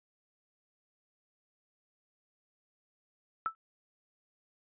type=tone with exponential decay; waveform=sine; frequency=1318.5 Hz; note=E6; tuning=in tune; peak=-24 dBFS; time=3.46-3.55 s; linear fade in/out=0 ms; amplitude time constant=18 ms; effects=tanh soft clip ceiling -21 dBFS + resampled to 8000 Hz